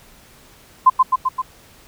sine tone with echo, 1034 Hz, C6, 21 cents flat, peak -5 dBFS, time 0.86-0.9 s, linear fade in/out 10 ms, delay 130 ms, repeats 4, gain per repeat -3 dB, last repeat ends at 1.42 s, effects pink hiss -48 dBFS RMS until 1.87 s

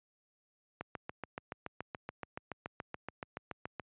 click train, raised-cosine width 0.5 ms, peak -24 dBFS, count 22, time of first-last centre 0.81-3.797 s, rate 7.03 Hz, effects high-pass 80 Hz 12 dB/octave + resampled to 8000 Hz

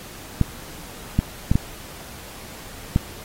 clicks, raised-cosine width 5 ms, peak -4 dBFS, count 5, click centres 0.413 / 1.19 / 1.515 / 1.555 / 2.961 s, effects pink hiss -40 dBFS RMS until 3.24 s + AAC 48 kbps

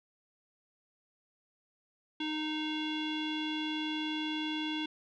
square tone with low-pass filter, 308.4 Hz, D#4, 15 cents flat, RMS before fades -35 dBFS, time 2.2-4.86 s, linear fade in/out 5 ms, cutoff 3200 Hz, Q 9.4, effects none

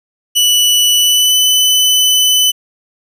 sawtooth tone with pitch glide, 2960 to 3007 Hz, F#7 to F#7, 0 to +27 cents, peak -5 dBFS, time 0.35-2.52 s, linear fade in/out 20 ms, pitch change +27 cents, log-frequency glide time 0.94-1.43 s, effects none

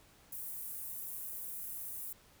pink high-pass noise, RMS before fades -43 dBFS, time 0.32-2.13 s, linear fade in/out 5 ms, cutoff 11000 Hz, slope 24 dB/octave, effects pink hiss -63 dBFS RMS until 2.4 s

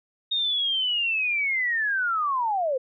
sine linear sweep, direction down, 3721 to 493.9 Hz, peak -22 dBFS, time 0.31-2.78 s, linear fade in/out 10 ms, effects none

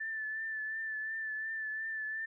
sine tone with vibrato, 1760 Hz, A6, in tune, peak -35 dBFS, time 0-2.26 s, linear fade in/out 10 ms, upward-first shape triangle, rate 2.8 Hz, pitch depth 34 cents each way, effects none

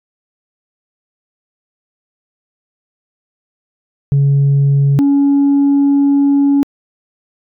sine tone pair in turn, 140 / 281 Hz, C#3 / C#4, +18 / +24 cents, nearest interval octave, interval 1206 cents, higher second, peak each -6 dBFS, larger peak neither, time 4.12-4.99 / 4.99-6.63 s, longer second, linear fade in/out 0 ms, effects tanh soft clip ceiling -6 dBFS

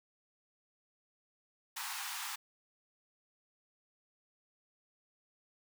pink high-pass noise, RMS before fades -41 dBFS, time 1.76-2.36 s, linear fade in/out 10 ms, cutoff 800 Hz, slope 96 dB/octave, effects none

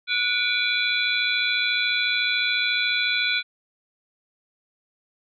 sine tone cluster, 1463 / 2292 / 2406 / 3431 / 3996 Hz, F#6 / D7 / D7 / A7 / B7, -20 / -43 / +41 / -44 / +20 cents, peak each -27 dBFS, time 0.07-3.43 s, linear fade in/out 50 ms, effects none

